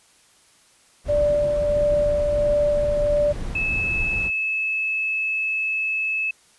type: noise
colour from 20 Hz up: brown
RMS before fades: -29 dBFS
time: 1.04-4.31 s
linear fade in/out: 50 ms
type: tone with tremolo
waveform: sine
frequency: 587.3 Hz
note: D5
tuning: in tune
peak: -16 dBFS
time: 1.08-3.33 s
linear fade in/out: 20 ms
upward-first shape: sine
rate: 1.5 Hz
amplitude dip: 30%
type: tone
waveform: sine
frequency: 2600 Hz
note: E7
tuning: 24 cents flat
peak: -21 dBFS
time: 3.55-6.31 s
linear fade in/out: 5 ms
effects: white hiss -56 dBFS RMS until 6.58 s + resampled to 24000 Hz